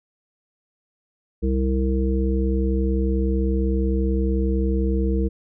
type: harmonic tone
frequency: 65.41 Hz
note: C2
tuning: in tune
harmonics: 1 / 3 / 5 / 7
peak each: -20 / -25 / -27 / -28 dBFS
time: 1.42-5.29 s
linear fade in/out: 20 ms
effects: none